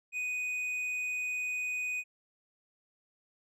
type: tone with tanh clipping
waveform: sine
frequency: 2489 Hz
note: D#7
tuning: in tune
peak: -33 dBFS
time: 0.12-2.04 s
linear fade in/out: 50 ms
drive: 6 dB
effects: none